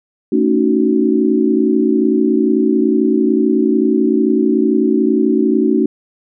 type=chord; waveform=sine; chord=D# half-diminished seventh; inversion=second; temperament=just; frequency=224 / 280 / 311.1 / 373.4 Hz; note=A3 / C#4 / D#4 / F#4; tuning=+31 / +18 / 0 / +16 cents; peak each=-16 dBFS; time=0.32-5.86 s; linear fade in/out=5 ms; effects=none